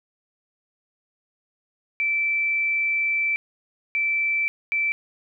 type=tone bursts at uneven times; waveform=sine; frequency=2328 Hz; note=D7; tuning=16 cents flat; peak=-20 dBFS; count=3; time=2-3.36 / 3.95-4.48 / 4.72-4.92 s; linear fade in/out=0 ms; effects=none